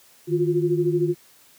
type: tone cluster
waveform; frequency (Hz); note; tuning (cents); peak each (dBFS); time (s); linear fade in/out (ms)
sine; 153.9 / 347.7 / 360.8; D#3 / F4 / F#4; -19 / -8 / -44; -25 / -21 / -24; 0.27-1.15; 50
effects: white hiss -54 dBFS RMS until 1.58 s + high-pass 80 Hz 12 dB/octave